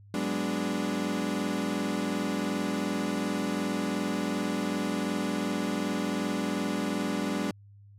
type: chord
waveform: 35% pulse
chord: G# half-diminished seventh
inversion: third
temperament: equal with one note detuned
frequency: 185 / 207.7 / 248.5 / 293.7 Hz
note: F#3 / G#3 / B3 / D4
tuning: 0 / 0 / +11 / 0 cents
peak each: -33 / -31 / -34 / -31 dBFS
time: 0.14-7.51 s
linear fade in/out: 2 ms
effects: added 101 Hz sine -50 dBFS peak until 7.98 s + low-pass 11000 Hz 12 dB/octave